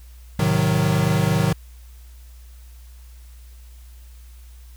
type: chord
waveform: square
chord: A diminished seventh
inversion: none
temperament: equal with one note detuned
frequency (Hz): 107.18 / 130.81 / 155.56 / 185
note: A2 / C3 / Eb3 / Gb3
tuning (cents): -45 / 0 / 0 / 0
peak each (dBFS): -24 / -25 / -21 / -24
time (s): 0.39-1.53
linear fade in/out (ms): 5
effects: added 60 Hz sine -40 dBFS peak until 4.76 s + white hiss -55 dBFS RMS until 4.76 s